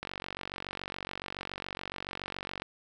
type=click train; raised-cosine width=0.3 ms; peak=-20 dBFS; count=123; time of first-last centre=0.03-2.62 s; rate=47.1 Hz; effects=none